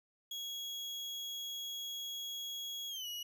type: tone with pitch glide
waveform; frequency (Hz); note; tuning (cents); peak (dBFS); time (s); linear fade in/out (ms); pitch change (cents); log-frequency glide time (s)
35% pulse; 3322 to 2909; G#7 to F#7; 0 to -30; -38; 0.31-3.23; 5; -230; 2.89-3.07
effects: none